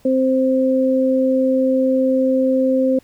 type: tone pair together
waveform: sine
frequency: 261.6 / 523.2 Hz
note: C4 / C5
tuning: 0 / 0 cents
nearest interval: octave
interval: 1200 cents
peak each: -16 dBFS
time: 0.05-2.99 s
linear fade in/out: 5 ms
effects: pink hiss -54 dBFS RMS until 3.03 s